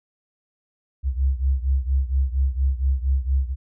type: beating tone pair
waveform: sine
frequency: 65.41 / 69.71 Hz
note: C2 / C#2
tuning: 0 / +10 cents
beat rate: 4.3 Hz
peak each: -20 / -23 dBFS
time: 1.03-3.56 s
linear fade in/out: 50 ms
effects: none